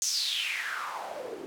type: noise with band-pass filter sweep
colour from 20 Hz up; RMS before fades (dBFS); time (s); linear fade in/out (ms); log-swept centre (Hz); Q
white; -33; 0.02-1.46; 0; 6500 to 330; 5.9
effects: none